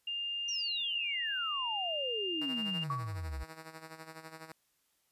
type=tone; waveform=sine; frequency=2807 Hz; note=F7; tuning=8 cents sharp; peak=-34 dBFS; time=0.07-2.84 s; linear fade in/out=5 ms
type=exponential sweep; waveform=sine; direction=down; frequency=5950 to 61.74 Hz; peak=-36 dBFS; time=0.48-3.44 s; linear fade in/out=10 ms
type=tone with tremolo; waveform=5% pulse; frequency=160 Hz; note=D#3; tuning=49 cents sharp; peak=-33 dBFS; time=2.41-4.52 s; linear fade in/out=2 ms; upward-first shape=sine; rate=12 Hz; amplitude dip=70%
type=tone with exponential decay; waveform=sine; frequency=1132 Hz; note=C#6; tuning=36 cents sharp; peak=-30 dBFS; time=2.9-3.3 s; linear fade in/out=2 ms; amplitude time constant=86 ms
effects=white hiss -75 dBFS RMS until 5.11 s + resampled to 32000 Hz